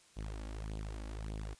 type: tone with flanger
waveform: sawtooth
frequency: 53 Hz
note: G#1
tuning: 36 cents sharp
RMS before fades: -42 dBFS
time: 0.16-1.55 s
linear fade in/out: 20 ms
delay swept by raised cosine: 0.25 to 3.65 ms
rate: 1.7 Hz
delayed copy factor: +0.85
effects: white hiss -64 dBFS RMS until 1.59 s + resampled to 22050 Hz